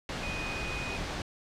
sine tone in noise, 2489 Hz, D#7, in tune, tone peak -37 dBFS, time 0.23-0.97 s, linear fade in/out 2 ms, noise pink, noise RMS -35 dBFS, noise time 0.09-1.22 s, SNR -5 dB, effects low-pass 5000 Hz 12 dB/octave

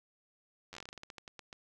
slowing click train, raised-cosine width 0.2 ms, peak -29 dBFS, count 17, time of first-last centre 0.73-1.529 s, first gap 10 ms, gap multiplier 1.19, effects none

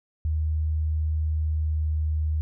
sine tone with pitch glide, 77.78 to 77.33 Hz, D#2 to D#2, 0 to -10 cents, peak -22 dBFS, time 0.25-2.41 s, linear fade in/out 0 ms, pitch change -10 cents, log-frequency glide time 1.37-1.9 s, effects none

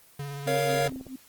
square tone with vibrato, 141.5 Hz, C#3, 36 cents sharp, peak -32 dBFS, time 0.19-0.9 s, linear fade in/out 5 ms, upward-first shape square, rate 17 Hz, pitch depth 19 cents each way
sine tone with tremolo, 261.6 Hz, C4, in tune, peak -33 dBFS, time 0.46-1.16 s, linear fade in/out 5 ms, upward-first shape sine, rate 4.6 Hz, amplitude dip 90%
square chord, Bb minor, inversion none, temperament just, 466.2 / 559.4 / 699.2 Hz, Bb4 / Db5 / F5, 0 / +16 / +2 cents, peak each -29 dBFS, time 0.47-0.88 s, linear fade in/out 5 ms
clicks, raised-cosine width 2 ms, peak -29 dBFS, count 5, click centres 0.862 / 0.922 / 0.96 / 1.011 / 1.067 s
effects white hiss -56 dBFS RMS until 1.28 s + Opus 24 kbps

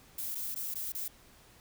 violet noise with dropouts, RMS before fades -37 dBFS, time 0.18-1.08 s, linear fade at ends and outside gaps 5 ms, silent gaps 0.348-0.352 / 0.546-0.559 / 0.742-0.754 / 0.922-0.949 s, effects pink hiss -59 dBFS RMS until 1.6 s

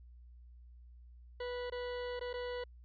40% pulse tone with dropouts, 491.3 Hz, B4, 9 cents flat, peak -37 dBFS, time 1.4-2.64 s, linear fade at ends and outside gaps 5 ms, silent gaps 1.7-1.721 / 2.195-2.21 / 2.331-2.338 s, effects added 60 Hz sine -53 dBFS peak until 2.84 s + resampled to 11025 Hz

